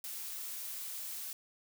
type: noise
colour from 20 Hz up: blue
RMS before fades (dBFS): -42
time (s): 0.04-1.33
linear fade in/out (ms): 2
effects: none